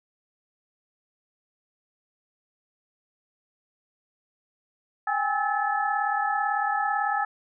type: tone cluster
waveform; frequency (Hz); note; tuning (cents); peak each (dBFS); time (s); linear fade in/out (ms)
sine; 790 / 828 / 1298 / 1730; G5 / G#5 / E6 / A6; +13 / -5 / -27 / -30; -29 / -27 / -29 / -30; 5.07-7.25; 5
effects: none